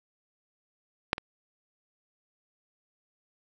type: clicks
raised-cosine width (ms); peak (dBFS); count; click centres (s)
0.3; -6 / -20; 2; 1.131 / 1.181
effects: none